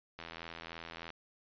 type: click train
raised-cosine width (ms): 0.3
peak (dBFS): -28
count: 77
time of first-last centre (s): 0.19-1.103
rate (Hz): 83.2
effects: resampled to 11025 Hz